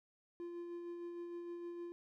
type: tone with tremolo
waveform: triangle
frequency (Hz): 345.7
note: F4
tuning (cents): -18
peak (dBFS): -40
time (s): 0.4-1.92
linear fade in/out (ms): 0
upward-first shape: sine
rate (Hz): 6.5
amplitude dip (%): 30
effects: none